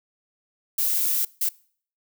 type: noise bursts at uneven times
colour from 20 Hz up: violet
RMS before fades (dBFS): -23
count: 2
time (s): 0.78-1.25 / 1.41-1.49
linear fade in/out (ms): 5
effects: noise-tail reverb RT60 0.5 s tail -23 dB re dry